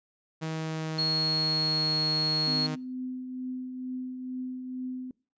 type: tone with pitch glide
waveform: sawtooth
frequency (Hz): 159.4 to 154.95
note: D#3 to D#3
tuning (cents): +42 to -7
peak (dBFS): -27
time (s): 0.41-2.76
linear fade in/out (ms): 20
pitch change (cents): -49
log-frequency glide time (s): 0.53-1.96
type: tone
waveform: sine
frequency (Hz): 4312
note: C#8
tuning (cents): -49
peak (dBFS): -25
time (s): 0.98-2.67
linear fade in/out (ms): 10
type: tone with tremolo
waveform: sine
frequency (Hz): 255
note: C4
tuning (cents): -44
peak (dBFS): -31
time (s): 2.47-5.11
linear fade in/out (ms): 2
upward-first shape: triangle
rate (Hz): 2.2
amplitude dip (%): 45
effects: noise-tail reverb RT60 0.4 s tail -24 dB re dry + resampled to 16000 Hz